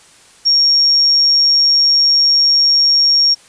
sine tone, 5550 Hz, F8, 12 cents flat, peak -8 dBFS, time 0.45-3.35 s, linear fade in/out 20 ms, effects white hiss -45 dBFS RMS until 3.48 s + resampled to 22050 Hz

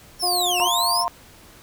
sawtooth linear two-way sweep, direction down then up, 5530 to 2608 to 5530 Hz, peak -18 dBFS, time 0.19-1.05 s, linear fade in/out 50 ms, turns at 0.59 s
harmonic tone, 357.3 Hz, F4, 40 cents sharp, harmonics 1 / 2 / 3, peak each -30 / -23 / -33 dBFS, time 0.22-0.69 s, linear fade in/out 20 ms
sine chord, F suspended fourth, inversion none, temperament equal, 698.5 / 932.3 / 1046.5 Hz, F5 / Bb5 / C6, 0 / 0 / 0 cents, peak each -26 / -25 / -24 dBFS, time 0.6-1.08 s, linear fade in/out 0 ms
effects pink hiss -48 dBFS RMS until 1.62 s

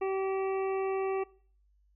harmonic tone, 384.8 Hz, G4, 32 cents flat, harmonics 1 / 2 / 3 / 5 / 6 / 7, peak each -29 / -37 / -41 / -49 / -48 / -49 dBFS, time 0.01-1.24 s, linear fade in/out 10 ms, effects noise-tail reverb RT60 0.5 s tail -22 dB re dry + added 50 Hz sine -64 dBFS peak until 1.95 s

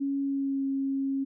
sine tone with pitch glide, 277.2 to 272 Hz, C#4 to C#4, 0 to -33 cents, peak -26 dBFS, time 0-1.25 s, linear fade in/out 20 ms, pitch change -33 cents, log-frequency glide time 0.21-0.66 s, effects none

